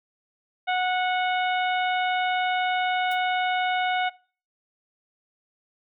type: harmonic tone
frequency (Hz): 734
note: F#5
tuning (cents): -14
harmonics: 1 / 2 / 3 / 4 / 5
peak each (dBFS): -23 / -29 / -30 / -35 / -37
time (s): 0.67-4.1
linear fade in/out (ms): 20
type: noise with exponential decay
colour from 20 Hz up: blue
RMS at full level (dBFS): -38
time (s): 3.11-3.19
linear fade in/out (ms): 5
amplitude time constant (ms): 17
effects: noise-tail reverb RT60 0.4 s tail -22 dB re dry